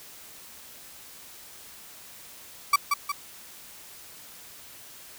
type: tone with echo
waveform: 35% pulse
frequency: 1152 Hz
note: D6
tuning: 34 cents flat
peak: -14 dBFS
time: 2.73-2.76 s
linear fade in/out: 5 ms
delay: 180 ms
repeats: 2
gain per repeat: -5 dB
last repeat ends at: 3.12 s
effects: white hiss -47 dBFS RMS until 5.18 s

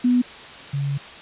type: tone pair in turn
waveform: sine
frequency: 246.9 / 140.54 Hz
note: B3 / C#3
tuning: 0 / +24 cents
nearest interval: minor seventh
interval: 976 cents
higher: first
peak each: -14 / -21 dBFS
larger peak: first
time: 0.04-0.22 / 0.73-0.98 s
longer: second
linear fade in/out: 10 ms
effects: white hiss -39 dBFS RMS until 1.21 s + resampled to 8000 Hz

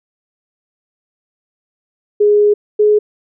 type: tone pair in turn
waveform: sine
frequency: 415.3 / 420.9 Hz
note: G#4 / G#4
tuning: 0 / +23 cents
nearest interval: unison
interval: 23 cents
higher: second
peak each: -7 dBFS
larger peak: neither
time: 2.2-2.54 / 2.79-2.99 s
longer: first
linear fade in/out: 10 ms
effects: none

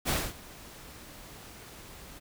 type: noise with ADSR envelope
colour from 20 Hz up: pink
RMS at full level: -27 dBFS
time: 0.05-2.2 s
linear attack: 39 ms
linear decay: 240 ms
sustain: -21 dB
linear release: 24 ms
effects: none

